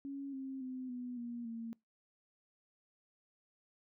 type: tone with pitch steps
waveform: sine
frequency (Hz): 277.2 / 266.8 / 256.9 / 247.2 / 238 / 229.1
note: C#4 / C4 / C4 / B3 / A#3 / A#3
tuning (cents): 0 / +34 / -32 / +2 / +36 / -30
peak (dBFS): -40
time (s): 0.05-1.73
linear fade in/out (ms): 0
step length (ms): 280
effects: noise-tail reverb RT60 0.2 s tail -25 dB re dry